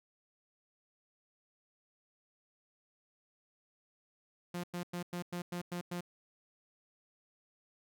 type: tone bursts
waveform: sawtooth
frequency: 175.8 Hz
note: F3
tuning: 12 cents sharp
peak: -33 dBFS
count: 8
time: 4.54-6.008 s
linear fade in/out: 5 ms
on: 96 ms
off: 100 ms
effects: none